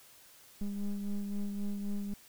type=ring-modulated tone; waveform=triangle; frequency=101.7 Hz; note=G#2; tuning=36 cents flat; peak=-27 dBFS; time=0.61-2.14 s; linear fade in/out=5 ms; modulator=99.8 Hz; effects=white hiss -58 dBFS RMS until 2.28 s